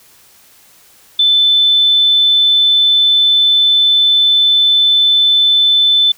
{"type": "tone", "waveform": "sine", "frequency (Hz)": 3520, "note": "A7", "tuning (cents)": 0, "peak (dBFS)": -7, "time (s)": [1.19, 6.12], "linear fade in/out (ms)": 5, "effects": ["white hiss -46 dBFS RMS until 6.17 s"]}